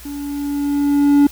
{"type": "tone with level ramp", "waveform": "triangle", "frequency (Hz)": 286.2, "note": "D4", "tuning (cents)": -45, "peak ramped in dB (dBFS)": [-24, -5], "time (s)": [0.05, 1.27], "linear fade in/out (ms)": 5, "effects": ["added 60 Hz sine -39 dBFS peak until 1.31 s", "white hiss -40 dBFS RMS until 1.31 s"]}